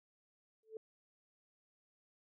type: tone with exponential growth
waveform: sine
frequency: 440 Hz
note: A4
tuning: in tune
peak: -39 dBFS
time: 0.63-0.77 s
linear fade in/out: 2 ms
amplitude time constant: 29 ms
effects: none